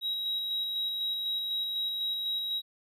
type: tone with tremolo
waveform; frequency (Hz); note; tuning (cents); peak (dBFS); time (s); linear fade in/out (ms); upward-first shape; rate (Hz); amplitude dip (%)
triangle; 3836; A#7; +49; -26; 0.01-2.62; 50; square; 4; 30
effects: tanh soft clip ceiling -24 dBFS